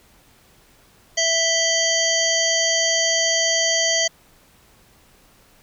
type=harmonic tone with a mistuned harmonic; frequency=659.3 Hz; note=E5; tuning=in tune; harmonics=1 / 3 / 5 / 7 / 9 / 10; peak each=-24 / -24 / -24 / -24 / -24 / -24 dBFS; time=1.17-4.08 s; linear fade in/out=10 ms; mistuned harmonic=5; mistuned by=-80 cents; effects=pink hiss -54 dBFS RMS until 5.62 s